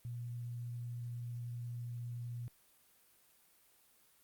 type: tone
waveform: sine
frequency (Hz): 120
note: B2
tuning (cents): -49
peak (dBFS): -40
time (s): 0.05-2.48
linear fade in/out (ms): 0
effects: white hiss -68 dBFS RMS until 4.23 s + Opus 32 kbps